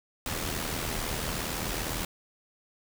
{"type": "noise with amplitude modulation", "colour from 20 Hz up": "pink", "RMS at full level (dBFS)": -30, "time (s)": [0.26, 2.05], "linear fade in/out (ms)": 2, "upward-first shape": "sine", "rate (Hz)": 79.7, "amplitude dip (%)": 55, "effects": []}